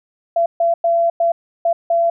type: tone bursts at uneven times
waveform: sine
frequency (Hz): 677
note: E5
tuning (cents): +46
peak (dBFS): -12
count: 6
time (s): 0.36-0.46 / 0.6-0.74 / 0.84-1.1 / 1.2-1.32 / 1.65-1.73 / 1.9-2.1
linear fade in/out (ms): 5
effects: none